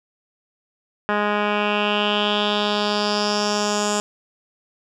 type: tone with low-pass filter sweep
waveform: 10% pulse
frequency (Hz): 207.7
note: G#3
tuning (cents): 0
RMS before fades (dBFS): -21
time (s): 1.09-4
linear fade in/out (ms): 0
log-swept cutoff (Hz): 1900 to 7300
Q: 4
effects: none